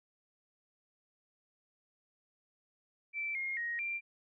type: tone with pitch steps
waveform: sine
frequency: 2331 / 2138 / 1879 / 2369 Hz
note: D7 / C7 / A#6 / D7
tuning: -14 / +37 / +13 / +14 cents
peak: -34 dBFS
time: 3.13-4.01 s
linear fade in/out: 50 ms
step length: 220 ms
effects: none